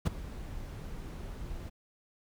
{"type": "noise with ADSR envelope", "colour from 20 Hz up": "brown", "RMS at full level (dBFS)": -23, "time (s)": [0.05, 1.7], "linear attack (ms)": 18, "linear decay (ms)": 15, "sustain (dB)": -18, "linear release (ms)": 19, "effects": []}